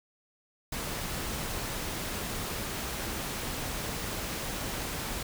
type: noise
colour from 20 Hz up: pink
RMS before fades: -35 dBFS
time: 0.72-5.23 s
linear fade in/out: 5 ms
effects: none